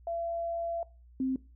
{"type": "tone pair in turn", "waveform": "sine", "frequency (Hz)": [676, 262], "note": ["E5", "C4"], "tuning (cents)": [43, 2], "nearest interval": "octave + major third", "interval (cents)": 1641, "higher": "first", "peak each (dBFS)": [-31, -27], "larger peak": "second", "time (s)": [[0.07, 0.83], [1.2, 1.36]], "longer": "first", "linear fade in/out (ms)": 2, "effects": ["noise-tail reverb RT60 0.3 s tail -20 dB re dry", "added 60 Hz sine -53 dBFS peak until 1.55 s"]}